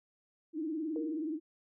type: tone with vibrato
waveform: sine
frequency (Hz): 313.5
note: D#4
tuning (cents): +13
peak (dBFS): -33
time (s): 0.53-1.4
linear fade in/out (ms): 50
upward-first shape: triangle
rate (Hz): 19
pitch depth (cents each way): 130
type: tone with exponential decay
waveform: sine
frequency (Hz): 466.1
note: A#4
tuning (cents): 0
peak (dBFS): -35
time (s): 0.96-1.36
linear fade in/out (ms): 1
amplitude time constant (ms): 86
effects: none